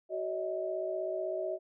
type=tone cluster; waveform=sine; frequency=374.4 / 580 / 636 Hz; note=F#4 / D5 / D#5; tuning=+20 / -22 / +38 cents; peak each=-37 / -40 / -34 dBFS; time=0.09-1.59 s; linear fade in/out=50 ms; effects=none